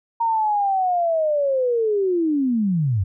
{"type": "linear sweep", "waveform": "sine", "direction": "down", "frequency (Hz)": [932.3, 87.31], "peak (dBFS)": -17, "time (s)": [0.2, 3.04], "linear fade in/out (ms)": 10, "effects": []}